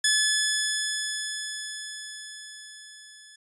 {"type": "tone with level ramp", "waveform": "10% pulse", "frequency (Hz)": 1718, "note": "A6", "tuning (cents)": -42, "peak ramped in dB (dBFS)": [-10, -39], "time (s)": [0.04, 3.36], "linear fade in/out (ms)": 5, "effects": ["resampled to 24000 Hz"]}